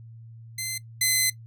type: tone pair in turn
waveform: 10% pulse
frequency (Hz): 2063 / 2043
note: C7 / C7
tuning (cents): -25 / -42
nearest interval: unison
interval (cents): 17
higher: first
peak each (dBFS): -20 / -11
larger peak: second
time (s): 0.58-0.78 / 1.01-1.3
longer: second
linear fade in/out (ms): 5
effects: noise-tail reverb RT60 0.1 s tail -18 dB re dry + added 114 Hz sine -42 dBFS peak until 1.46 s